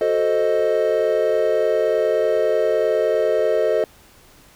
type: chord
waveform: triangle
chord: F# diminished seventh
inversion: none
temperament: equal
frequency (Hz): 370 / 440 / 523.3 / 622.3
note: F#4 / A4 / C5 / Eb5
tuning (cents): 0 / 0 / 0 / 0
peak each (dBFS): -24 / -18 / -21 / -18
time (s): 0.01-3.84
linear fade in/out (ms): 2
effects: pink hiss -50 dBFS RMS until 4.55 s